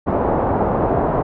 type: low-pass noise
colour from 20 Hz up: white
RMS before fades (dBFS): -18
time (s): 0.06-1.23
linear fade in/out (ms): 20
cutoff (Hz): 880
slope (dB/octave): 24
effects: none